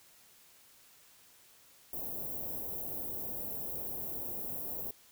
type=band-stop noise; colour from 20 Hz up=white; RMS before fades=-39 dBFS; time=1.93-4.91 s; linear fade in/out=2 ms; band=690 to 14000 Hz; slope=24 dB/octave; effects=white hiss -61 dBFS RMS until 5.11 s